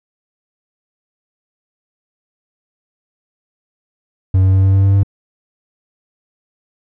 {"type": "tone with pitch steps", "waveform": "triangle", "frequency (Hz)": [94.1, 94.86, 95.63, 96.41, 97.19, 97.98, 98.78], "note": ["F#2", "F#2", "G2", "G2", "G2", "G2", "G2"], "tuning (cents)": [30, 44, -42, -28, -14, 0, 14], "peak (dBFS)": -6, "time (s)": [4.34, 5.033], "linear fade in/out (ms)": 5, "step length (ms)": 99, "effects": []}